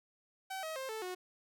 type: tone with pitch steps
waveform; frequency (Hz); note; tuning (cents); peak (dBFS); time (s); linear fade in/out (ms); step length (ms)
sawtooth; 765 / 635.9 / 528.6 / 439.4 / 365.2; G5 / D#5 / C5 / A4 / F#4; -42 / +38 / +18 / -2 / -23; -35; 0.5-1.15; 10; 130
effects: none